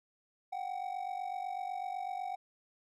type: ring-modulated tone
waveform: triangle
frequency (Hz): 755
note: F#5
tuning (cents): +35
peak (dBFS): -31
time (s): 0.52-2.36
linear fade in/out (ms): 10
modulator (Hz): 24
effects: none